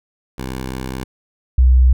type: tone pair in turn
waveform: 10% pulse / sine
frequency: 64.7 / 63.19 Hz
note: C2 / B1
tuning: -19 / +40 cents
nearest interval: unison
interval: 41 cents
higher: first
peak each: -16 / -7 dBFS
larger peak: second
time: 0.38-1.04 / 1.58-1.93 s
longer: first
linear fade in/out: 5 ms
effects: none